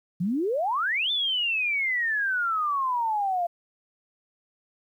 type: exponential two-way sweep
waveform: sine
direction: up then down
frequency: 163.7 to 3575 to 679 Hz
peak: -23 dBFS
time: 0.2-3.47 s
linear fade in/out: 10 ms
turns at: 1.11 s
effects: 10-bit